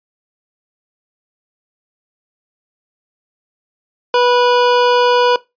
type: tone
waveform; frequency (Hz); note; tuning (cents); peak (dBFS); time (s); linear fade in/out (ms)
25% pulse; 490; B4; -14; -6; 4.14-5.36; 2
effects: noise-tail reverb RT60 0.2 s tail -19 dB re dry + resampled to 11025 Hz